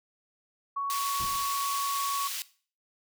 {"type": "tone", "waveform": "sine", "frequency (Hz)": 1116, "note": "C#6", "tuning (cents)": 11, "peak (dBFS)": -28, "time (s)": [0.76, 2.28], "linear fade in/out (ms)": 10}
{"type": "high-pass noise", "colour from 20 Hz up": "pink", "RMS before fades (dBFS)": -35, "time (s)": [0.9, 2.42], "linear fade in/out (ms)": 0, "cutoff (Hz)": 3000, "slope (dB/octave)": 12}
{"type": "noise with exponential decay", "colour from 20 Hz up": "brown", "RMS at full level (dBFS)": -40, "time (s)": [1.2, 1.76], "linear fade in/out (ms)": 1, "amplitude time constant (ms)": 120}
{"effects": ["noise-tail reverb RT60 0.4 s tail -17 dB re dry"]}